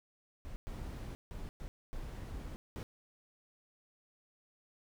brown noise bursts at uneven times, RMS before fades -43 dBFS, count 6, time 0.45-0.56 / 0.67-1.15 / 1.31-1.49 / 1.6-1.68 / 1.93-2.56 / 2.76-2.83 s, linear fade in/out 0 ms, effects none

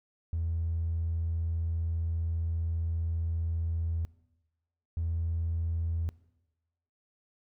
triangle tone pair in turn, 82.5 / 82.87 Hz, E2 / E2, +2 / +10 cents, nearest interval unison, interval 8 cents, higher second, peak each -25 dBFS, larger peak neither, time 0.33-4.05 / 4.97-6.09 s, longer first, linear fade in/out 0 ms, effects noise-tail reverb RT60 1.0 s tail -23 dB re dry + tanh soft clip ceiling -25 dBFS

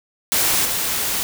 white noise with level steps, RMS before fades -18 / -22 dBFS, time 0.32-1.23 s, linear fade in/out 0 ms, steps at 0.65 s, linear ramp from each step 5 ms, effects none

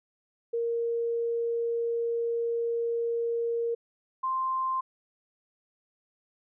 sine tone pair in turn, 466.2 / 1046.6 Hz, A#4 / C6, 0 / 0 cents, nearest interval octave + major second, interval 1400 cents, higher second, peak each -26 dBFS, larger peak neither, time 0.53-3.75 / 4.23-4.81 s, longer first, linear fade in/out 10 ms, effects none

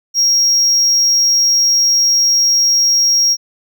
triangle tone, 5600 Hz, F8, 4 cents sharp, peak -8 dBFS, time 0.14-3.37 s, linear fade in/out 50 ms, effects none

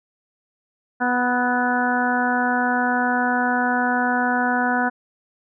harmonic tone with a mistuned harmonic, 246.9 Hz, B3, in tune, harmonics 1 / 2 / 3 / 4 / 5 / 6 / 7, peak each -23 / -30 / -23 / -27 / -33 / -23 / -30 dBFS, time 1-4.9 s, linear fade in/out 20 ms, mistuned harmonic 5, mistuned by +32 cents, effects none

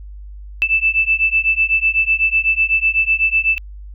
sine beating tone pair, 2637 / 2645 Hz, E7 / E7, 0 / +5 cents, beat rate 8 Hz, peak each -16 dBFS, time 0.62-3.58 s, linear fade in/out 0 ms, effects added 50 Hz sine -31 dBFS peak until 3.94 s

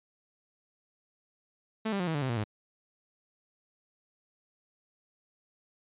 sawtooth tone with pitch steps, 220 / 198.28 / 178.7 / 161.05 / 145.15 / 130.81 / 117.9 / 106.25 Hz, A3 / G3 / F3 / E3 / D3 / C3 / A#2 / G#2, 0 / +20 / +40 / -40 / -20 / 0 / +20 / +40 cents, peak -25 dBFS, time 1.85-2.442 s, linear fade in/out 10 ms, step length 74 ms, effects resampled to 8000 Hz

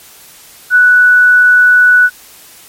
sine tone, 1480 Hz, F#6, in tune, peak -3 dBFS, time 0.7-2.1 s, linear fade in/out 50 ms, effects white hiss -38 dBFS RMS until 2.68 s + MP3 64 kbps

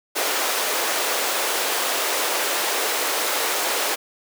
pink high-pass noise, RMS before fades -23 dBFS, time 0.15-3.96 s, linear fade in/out 20 ms, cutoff 410 Hz, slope 24 dB/octave, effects none

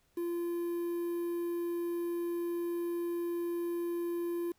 triangle tone with quantisation, 344.1 Hz, F4, 26 cents flat, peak -30 dBFS, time 0.17-4.52 s, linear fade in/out 5 ms, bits 9, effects pink hiss -72 dBFS RMS until 4.58 s

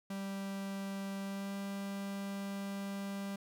45% pulse tone with pitch glide, 196 to 197.93 Hz, G3 to G3, 0 to +17 cents, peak -38 dBFS, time 0.1-3.36 s, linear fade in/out 5 ms, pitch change +17 cents, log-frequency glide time 1.21-1.54 s, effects none

